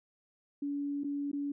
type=tone with dropouts; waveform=sine; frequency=285.1 Hz; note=C#4; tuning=49 cents sharp; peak=-32 dBFS; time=0.62-1.52 s; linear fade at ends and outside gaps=5 ms; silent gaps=1.036-1.043 / 1.316-1.33 s; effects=none